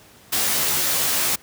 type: noise with comb filter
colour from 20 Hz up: white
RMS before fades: -21 dBFS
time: 0.32-1.36 s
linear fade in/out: 10 ms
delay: 14 ms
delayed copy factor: +1
effects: pink hiss -49 dBFS RMS until 1.42 s + high-pass 80 Hz 12 dB/octave